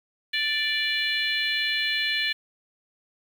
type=harmonic tone with a mistuned harmonic; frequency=587.3 Hz; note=D5; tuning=in tune; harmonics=3 / 4 / 5 / 6 / 7; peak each=-28 / -29 / -30 / -31 / -31 dBFS; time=0.33-2.33 s; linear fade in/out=10 ms; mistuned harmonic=6; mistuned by=-29 cents; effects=8-bit